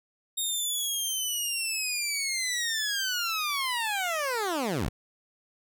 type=linear sweep; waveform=15% pulse; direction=down; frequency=3729 to 38.89 Hz; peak=-21 dBFS; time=0.37-4.89 s; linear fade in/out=10 ms; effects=none